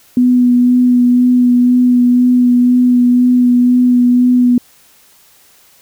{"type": "tone with vibrato", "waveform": "sine", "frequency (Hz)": 246.9, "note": "B3", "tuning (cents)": 0, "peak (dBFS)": -6, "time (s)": [0.17, 4.58], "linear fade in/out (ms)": 2, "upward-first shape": "sine", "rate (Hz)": 2, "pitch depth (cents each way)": 15, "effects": ["white hiss -47 dBFS RMS until 5.81 s"]}